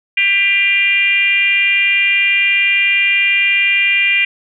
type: tone with frequency modulation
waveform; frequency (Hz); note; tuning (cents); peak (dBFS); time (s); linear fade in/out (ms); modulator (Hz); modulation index
sine; 2387; D7; +28; -10; 0.17-4.25; 5; 403; 1
effects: none